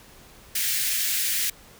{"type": "high-pass noise", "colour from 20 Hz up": "white", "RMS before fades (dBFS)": -25, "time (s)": [0.55, 1.5], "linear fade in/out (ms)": 5, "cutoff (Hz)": 1600, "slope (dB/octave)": 48, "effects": ["pink hiss -50 dBFS RMS until 1.79 s"]}